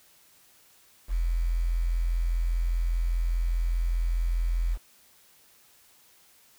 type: tone with quantisation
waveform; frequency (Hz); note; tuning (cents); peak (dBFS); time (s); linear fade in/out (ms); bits
sine; 42.47; F1; -48; -23; 1.08-4.78; 50; 8
effects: white hiss -59 dBFS RMS until 6.58 s